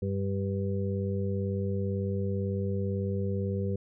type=harmonic tone; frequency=98 Hz; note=G2; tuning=in tune; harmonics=1 / 2 / 4 / 5; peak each=-30 / -33 / -36 / -37 dBFS; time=0.02-3.76 s; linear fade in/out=5 ms; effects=none